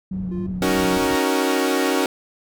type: low-pass noise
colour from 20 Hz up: white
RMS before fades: -35 dBFS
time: 0.11-1.17 s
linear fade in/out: 20 ms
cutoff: 150 Hz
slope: 12 dB/octave
type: tone with vibrato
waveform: sine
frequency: 185 Hz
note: F#3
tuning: in tune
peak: -24 dBFS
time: 0.11-0.98 s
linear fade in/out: 5 ms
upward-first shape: square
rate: 3.6 Hz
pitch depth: 29 cents each way
type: tone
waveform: triangle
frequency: 349.2 Hz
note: F4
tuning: in tune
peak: -28 dBFS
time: 0.31-0.47 s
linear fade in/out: 10 ms
type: chord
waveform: sawtooth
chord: D# minor seventh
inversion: third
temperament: equal with one note detuned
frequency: 277.2 / 311.1 / 372.4 / 466.2 Hz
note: C#4 / D#4 / F#4 / A#4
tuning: 0 / 0 / +11 / 0 cents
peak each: -18 / -21 / -19 / -21 dBFS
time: 0.62-2.06 s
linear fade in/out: 2 ms
effects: none